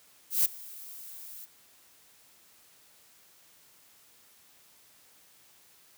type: noise with ADSR envelope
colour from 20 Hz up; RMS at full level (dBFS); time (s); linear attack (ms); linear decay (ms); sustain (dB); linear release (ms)
violet; -22; 0.3-1.46; 150; 14; -23; 21
effects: white hiss -60 dBFS RMS until 5.97 s + high-pass 60 Hz 12 dB/octave